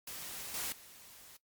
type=noise with level steps; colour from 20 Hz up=white; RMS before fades=-44 / -38 / -55 dBFS; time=0.07-1.37 s; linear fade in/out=5 ms; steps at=0.54 / 0.72 s; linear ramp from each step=2 ms; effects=noise-tail reverb RT60 0.1 s tail -17 dB re dry + MP3 96 kbps